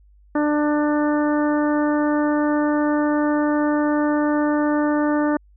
harmonic tone, 297.3 Hz, D4, 21 cents sharp, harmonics 1 / 2 / 3 / 4 / 5 / 6, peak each -18 / -24 / -28 / -30 / -32 / -34 dBFS, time 0.35-5.37 s, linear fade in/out 5 ms, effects added 50 Hz sine -49 dBFS peak until 5.56 s

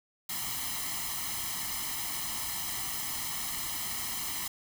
white noise with comb filter, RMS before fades -35 dBFS, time 0.29-4.48 s, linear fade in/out 5 ms, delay 0.98 ms, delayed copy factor +0.8, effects none

